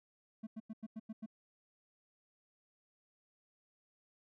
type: tone bursts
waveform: triangle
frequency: 220 Hz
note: A3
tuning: in tune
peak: -39 dBFS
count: 7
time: 0.43-1.262 s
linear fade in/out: 10 ms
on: 40 ms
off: 92 ms
effects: none